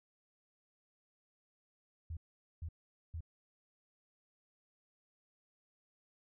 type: tone bursts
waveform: sine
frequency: 81.9 Hz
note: E2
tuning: 11 cents flat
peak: -39 dBFS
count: 3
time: 2.1-3.207 s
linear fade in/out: 5 ms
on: 69 ms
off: 450 ms
effects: none